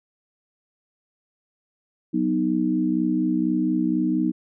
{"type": "chord", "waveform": "sine", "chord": "B major", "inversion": "second", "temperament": "equal", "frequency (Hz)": [185, 246.9, 311.1], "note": ["F#3", "B3", "D#4"], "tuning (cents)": [0, 0, 0], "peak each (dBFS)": [-26, -24, -22], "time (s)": [2.13, 4.32], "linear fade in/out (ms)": 20, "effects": []}